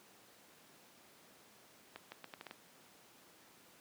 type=accelerating click train; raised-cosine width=0.3 ms; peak=-30 dBFS; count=7; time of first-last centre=1.96-2.511 s; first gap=160 ms; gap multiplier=0.77; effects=pink hiss -62 dBFS RMS until 3.8 s + high-pass 200 Hz 12 dB/octave